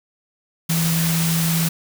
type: tone in noise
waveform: sine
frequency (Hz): 165.2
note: E3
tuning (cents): +4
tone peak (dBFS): -18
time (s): 0.69-1.69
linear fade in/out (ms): 10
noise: white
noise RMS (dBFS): -24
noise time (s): 0.69-1.69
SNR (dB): +3
effects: none